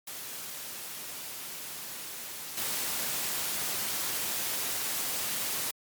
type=noise with level steps; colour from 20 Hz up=white; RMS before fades=-40 / -32 dBFS; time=0.07-5.71 s; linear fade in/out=5 ms; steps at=2.57 s; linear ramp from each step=5 ms; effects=high-pass 100 Hz 12 dB/octave + MP3 96 kbps